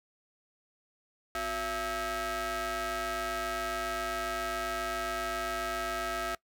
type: ring-modulated tone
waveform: sawtooth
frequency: 311.1 Hz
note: D#4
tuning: in tune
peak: -25 dBFS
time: 1.35-6.35 s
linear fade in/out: 2 ms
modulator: 987 Hz
effects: noise-tail reverb RT60 0.1 s tail -21 dB re dry